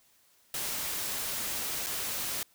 white noise with dropouts, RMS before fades -34 dBFS, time 0.54-2.43 s, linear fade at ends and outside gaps 2 ms, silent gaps 1.863-1.867 s, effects white hiss -65 dBFS RMS until 2.54 s

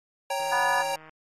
square chord, G diminished, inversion second, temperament equal, 554.4 / 784 / 932.3 Hz, Db5 / G5 / Bb5, 0 / 0 / 0 cents, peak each -32 dBFS, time 0.3-0.96 s, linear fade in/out 5 ms
click train, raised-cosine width 0.5 ms, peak -34 dBFS, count 110, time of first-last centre 0.4-1.094 s, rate 157 Hz
harmonic tone, 245 Hz, B3, 14 cents flat, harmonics 3 / 4 / 5 / 6 / 7, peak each -31 / -26 / -36 / -36 / -27 dBFS, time 0.51-0.83 s, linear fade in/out 20 ms
effects AAC 32 kbps

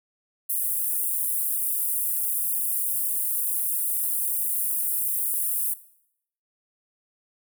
pink high-pass noise, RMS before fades -26 dBFS, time 0.49-5.74 s, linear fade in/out 10 ms, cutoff 9500 Hz, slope 48 dB/octave, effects noise-tail reverb RT60 0.7 s tail -17 dB re dry

